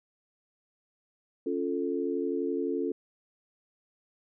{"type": "chord", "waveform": "sine", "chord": "Db augmented", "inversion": "none", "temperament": "equal", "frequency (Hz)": [277.2, 349.2, 440], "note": ["Db4", "F4", "A4"], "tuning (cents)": [0, 0, 0], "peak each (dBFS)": -32, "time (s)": [1.46, 2.92], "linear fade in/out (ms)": 5, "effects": []}